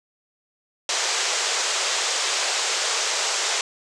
white band-pass noise, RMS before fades -24 dBFS, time 0.89-3.61 s, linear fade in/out 2 ms, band 390 to 7700 Hz, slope 48 dB/octave, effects none

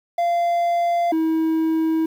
triangle tone pair in turn, 690 / 321.2 Hz, F5 / E4, -21 / -45 cents, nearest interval octave + minor second, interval 1324 cents, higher first, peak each -15 dBFS, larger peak neither, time 0.18-1.12 / 1.12-2.06 s, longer neither, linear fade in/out 5 ms, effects 8-bit

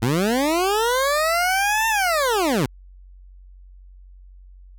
20% pulse linear two-way sweep, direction up then down, 106.7 to 908 to 114.5 Hz, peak -13 dBFS, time 0.02-2.66 s, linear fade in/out 5 ms, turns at 1.88 s, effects added 46 Hz sine -42 dBFS peak until 4.78 s

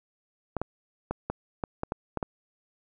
clicks, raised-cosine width 1 ms, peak -15 dBFS, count 9, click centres 0.567 / 0.616 / 1.11 / 1.3 / 1.638 / 1.834 / 1.921 / 2.173 / 2.228 s, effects none

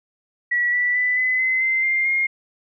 sine tone with pitch steps, 1936 / 1963 / 1990.4 / 2018 / 2046 / 2075 / 2104 / 2133 Hz, B6 / B6 / B6 / B6 / C7 / C7 / C7 / C7, -35 / -11 / +13 / +37 / -39 / -15 / +9 / +33 cents, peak -17 dBFS, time 0.51-2.27 s, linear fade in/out 10 ms, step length 220 ms, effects none

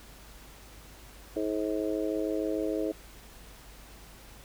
harmonic tone, 106.5 Hz, G#2, 44 cents sharp, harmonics 3 / 4 / 5 / 6, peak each -31 / -33 / -35 / -37 dBFS, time 1.36-2.92 s, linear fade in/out 5 ms, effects added 50 Hz sine -52 dBFS peak until 4.44 s + pink hiss -52 dBFS RMS until 4.44 s

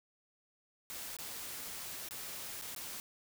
white noise with dropouts, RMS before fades -44 dBFS, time 0.9-3 s, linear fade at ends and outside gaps 0 ms, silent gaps 1.167-1.187 / 2.087-2.109 / 2.614-2.621 / 2.749-2.762 s, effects none

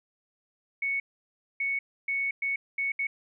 sine tone bursts at uneven times, 2217 Hz, C#7, in tune, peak -26 dBFS, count 6, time 0.82-1 / 1.6-1.79 / 2.08-2.31 / 2.42-2.56 / 2.78-2.92 / 2.99-3.07 s, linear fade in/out 5 ms, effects none

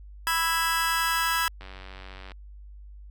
sawtooth chord, E major, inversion second, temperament just, 988.9 / 1318.5 / 1648.1 Hz, B5 / E6 / G#6, +2 / 0 / -14 cents, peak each -24 dBFS, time 0.27-1.48 s, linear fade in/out 0 ms
click train, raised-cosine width 0.3 ms, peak -27 dBFS, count 68, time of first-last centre 1.61-2.318 s, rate 94.6 Hz
effects added 50 Hz sine -42 dBFS peak until 3.1 s

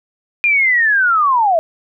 sine linear sweep, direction down, 2433 to 626 Hz, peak -10 dBFS, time 0.44-1.59 s, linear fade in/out 0 ms, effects none

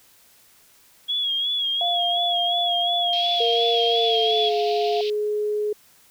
sine tone with vibrato, 3322 Hz, G#7, in tune, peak -21 dBFS, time 1.08-4.5 s, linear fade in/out 20 ms, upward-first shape sine, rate 2.8 Hz, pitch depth 59 cents each way
sine tone, 698 Hz, F5, 1 cent flat, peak -23 dBFS, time 1.81-5.01 s, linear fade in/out 2 ms
pink band-pass noise, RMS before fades -34 dBFS, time 3.13-5.1 s, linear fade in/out 0 ms, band 2600 to 4700 Hz, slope 48 dB/octave
sine tone with pitch glide, 466.2 to 420.2 Hz, A#4 to G#4, 0 to +20 cents, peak -21 dBFS, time 3.4-5.73 s, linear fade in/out 5 ms, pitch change -180 cents, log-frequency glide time 3.91-4.56 s
effects white hiss -55 dBFS RMS until 6.1 s

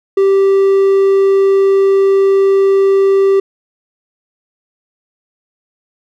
triangle tone, 390.7 Hz, G4, 6 cents flat, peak -5 dBFS, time 0.17-3.4 s, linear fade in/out 5 ms, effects none

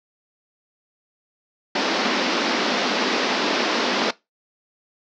pink band-pass noise, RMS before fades -22 dBFS, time 1.75-4.11 s, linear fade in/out 5 ms, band 210 to 5500 Hz, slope 48 dB/octave, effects noise-tail reverb RT60 0.2 s tail -20 dB re dry

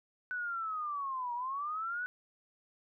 sine linear two-way sweep, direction down then up, 1500 to 945 to 1500 Hz, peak -34 dBFS, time 0.31-2.06 s, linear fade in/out 0 ms, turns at 1.34 s, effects none

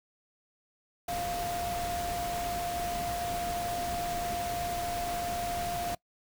sine tone in noise, 698.5 Hz, F5, in tune, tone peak -32 dBFS, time 1.08-5.95 s, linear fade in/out 5 ms, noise pink, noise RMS -38 dBFS, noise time 1.08-5.95 s, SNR +3 dB, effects noise-tail reverb RT60 0.1 s tail -22 dB re dry

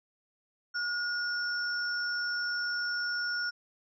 sine tone pair together, 1439 / 5433 Hz, F#6 / F8, -49 / -49 cents, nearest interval octave + major seventh, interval 2300 cents, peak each -31 / -35 dBFS, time 0.74-3.51 s, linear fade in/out 20 ms, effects none

